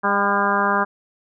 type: harmonic tone with a mistuned harmonic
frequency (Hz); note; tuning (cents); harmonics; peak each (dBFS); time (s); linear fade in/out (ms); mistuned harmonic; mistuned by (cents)
201.6; G3; +49; 1 / 2 / 3 / 4 / 5 / 6 / 7 / 8; -26 / -27 / -27 / -25 / -22 / -23 / -25 / -25; 0.03-0.85; 20; 4; -35
effects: none

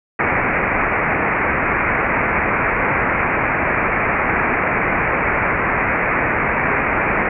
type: low-pass noise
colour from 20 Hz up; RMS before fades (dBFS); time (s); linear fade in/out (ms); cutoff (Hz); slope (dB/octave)
white; -18; 0.19-7.29; 5; 2400; 96
effects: none

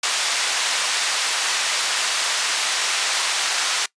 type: band-pass noise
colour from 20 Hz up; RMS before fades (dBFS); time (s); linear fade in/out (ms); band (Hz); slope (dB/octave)
white; -22; 0.03-3.86; 5; 810 to 6000; 12
effects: noise-tail reverb RT60 0.1 s tail -21 dB re dry + resampled to 22050 Hz

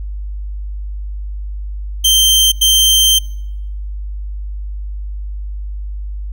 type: tone bursts at uneven times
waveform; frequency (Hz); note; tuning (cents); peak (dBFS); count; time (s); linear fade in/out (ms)
sawtooth; 3136; G7; 0; -5; 2; 2.04-2.52 / 2.61-3.19; 10
effects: noise-tail reverb RT60 0.9 s tail -26 dB re dry + added 50 Hz sine -21 dBFS peak until 6.32 s

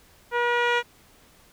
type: tone with low-pass filter sweep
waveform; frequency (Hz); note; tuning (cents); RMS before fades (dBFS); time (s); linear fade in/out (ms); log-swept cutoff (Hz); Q
10% pulse; 480; B4; -49; -23; 0.31-0.83; 50; 1500 to 3400; 0.75
effects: pink hiss -56 dBFS RMS until 1.52 s

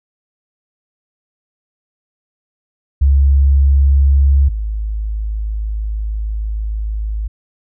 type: tone pair in turn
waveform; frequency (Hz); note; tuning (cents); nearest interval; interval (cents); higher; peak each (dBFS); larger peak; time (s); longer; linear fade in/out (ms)
sine; 68.9 / 53.19; C#2 / G#1; -10 / +42; major third; 448; first; -7 / -17; first; 3.01-4.49 / 4.49-7.28; second; 10
effects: none

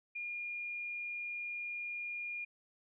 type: tone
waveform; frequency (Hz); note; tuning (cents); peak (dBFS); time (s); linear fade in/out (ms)
sine; 2420; D#7; -49; -38; 0.15-2.45; 10
effects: none

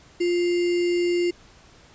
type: tone with sample-and-hold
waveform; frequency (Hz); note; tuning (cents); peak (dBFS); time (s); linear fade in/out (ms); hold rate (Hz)
sine; 350; F4; +4; -19; 0.2-1.31; 10; 2450
effects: pink hiss -52 dBFS RMS until 1.94 s + resampled to 16000 Hz

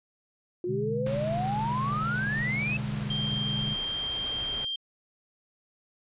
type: exponential sweep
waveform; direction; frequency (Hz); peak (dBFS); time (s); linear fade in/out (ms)
sine; up; 349.2 to 2637; -28; 0.64-2.77; 2
type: chord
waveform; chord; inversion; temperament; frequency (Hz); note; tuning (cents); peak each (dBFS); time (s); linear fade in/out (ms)
sine; G# diminished; first; equal with one note detuned; 123.47 / 146.32 / 207.7; B2 / D3 / G#3; 0 / -6 / 0; -34; 0.66-3.77; 50
type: noise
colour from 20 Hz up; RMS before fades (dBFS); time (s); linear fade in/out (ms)
pink; -40; 1.06-4.65; 5
type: tone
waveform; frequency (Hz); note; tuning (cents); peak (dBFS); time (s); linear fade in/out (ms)
sine; 3178; G7; +23; -29; 3.1-4.76; 5
effects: resampled to 8000 Hz

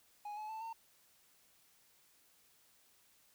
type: tone with pitch steps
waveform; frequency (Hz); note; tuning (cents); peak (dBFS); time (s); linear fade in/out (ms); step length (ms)
triangle; 830.6 / 855.4 / 881 / 907.3; G#5 / A5 / A5 / A#5; 0 / -49 / +2 / -47; -40; 0.25-0.73; 5; 120
effects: white hiss -69 dBFS RMS until 3.34 s

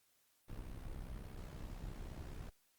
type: noise with amplitude modulation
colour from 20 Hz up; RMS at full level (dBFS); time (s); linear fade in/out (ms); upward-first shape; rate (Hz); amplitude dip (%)
brown; -44; 0.48-2.5; 10; sine; 64.9; 65
effects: white hiss -75 dBFS RMS until 2.78 s + Opus 48 kbps

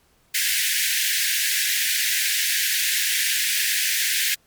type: high-pass noise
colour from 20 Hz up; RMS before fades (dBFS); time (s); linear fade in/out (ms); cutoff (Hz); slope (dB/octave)
pink; -22; 0.34-4.35; 10; 1600; 96
effects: pink hiss -61 dBFS RMS until 4.46 s + MP3 96 kbps

